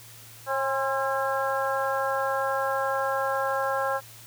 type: harmonic tone with a mistuned harmonic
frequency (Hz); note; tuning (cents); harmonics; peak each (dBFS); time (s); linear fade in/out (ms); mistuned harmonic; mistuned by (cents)
270.6; C#4; -42; 2 / 3 / 4 / 5 / 6; -28 / -30 / -31 / -32 / -33; 0.46-4.01; 50; 4; -45
effects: added 114 Hz sine -51 dBFS peak until 4.26 s + white hiss -48 dBFS RMS until 4.26 s